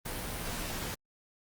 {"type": "noise with comb filter", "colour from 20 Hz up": "pink", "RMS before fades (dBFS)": -37, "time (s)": [0.05, 0.95], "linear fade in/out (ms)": 10, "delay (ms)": 15, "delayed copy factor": -0.55, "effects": ["Opus 32 kbps"]}